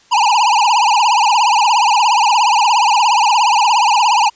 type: tone with vibrato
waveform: square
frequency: 900 Hz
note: A5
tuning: 39 cents sharp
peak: -10 dBFS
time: 0.11-4.3 s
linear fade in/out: 20 ms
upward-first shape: triangle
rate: 17 Hz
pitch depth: 220 cents each way
effects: white hiss -50 dBFS RMS until 4.35 s + resampled to 16000 Hz